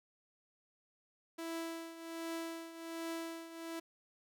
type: tone with tremolo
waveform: sawtooth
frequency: 330 Hz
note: E4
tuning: 2 cents sharp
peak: -34 dBFS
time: 1.38-3.8 s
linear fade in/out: 10 ms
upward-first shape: triangle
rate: 1.3 Hz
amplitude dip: 75%
effects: none